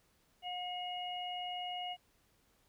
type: harmonic tone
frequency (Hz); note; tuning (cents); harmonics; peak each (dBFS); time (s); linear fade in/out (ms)
720; F#5; -47; 1 / 3 / 4; -40 / -51 / -42; 0.42-1.97; 50
effects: pink hiss -72 dBFS RMS until 2.68 s